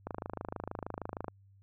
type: click train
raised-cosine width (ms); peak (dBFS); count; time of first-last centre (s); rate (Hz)
1; -23; 33; 0.07-1.282; 26.4
effects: added 98 Hz sine -58 dBFS peak until 1.62 s